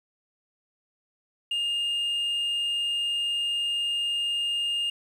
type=tone; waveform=sine; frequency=2826 Hz; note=F7; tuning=20 cents sharp; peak=-22 dBFS; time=1.51-4.9 s; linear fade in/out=5 ms; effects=tanh soft clip ceiling -24 dBFS + 9-bit